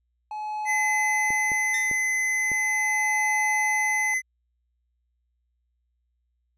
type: tone with tremolo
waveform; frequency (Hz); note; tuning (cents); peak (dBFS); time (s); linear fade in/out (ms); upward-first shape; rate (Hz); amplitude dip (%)
triangle; 851; G#5; +42; -24; 0.31-4.14; 2; sine; 0.4; 90
type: tone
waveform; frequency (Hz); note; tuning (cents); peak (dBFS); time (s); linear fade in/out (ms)
square; 2037; C7; -47; -23; 0.65-4.22; 50
type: clicks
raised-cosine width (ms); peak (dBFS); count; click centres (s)
2; -24; 4; 1.305 / 1.518 / 1.913 / 2.517
type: tone with exponential decay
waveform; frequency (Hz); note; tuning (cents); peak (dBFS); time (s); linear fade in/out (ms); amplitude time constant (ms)
sawtooth; 1814; A#6; -48; -25; 1.74-2.01; 2; 58
effects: added 60 Hz sine -70 dBFS peak until 6.57 s + low-pass 10000 Hz 12 dB/octave